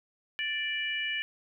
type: harmonic tone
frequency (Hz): 587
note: D5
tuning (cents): -1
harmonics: 3 / 4 / 5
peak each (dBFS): -34 / -34 / -34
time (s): 0.39-1.22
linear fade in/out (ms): 0
effects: none